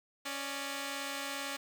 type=tone pair together; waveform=5% pulse; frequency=277.2 / 592.1 Hz; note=C#4 / D5; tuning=0 / +14 cents; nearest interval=octave + minor second; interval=1314 cents; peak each=-27 / -30 dBFS; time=0.25-1.57 s; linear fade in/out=10 ms; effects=none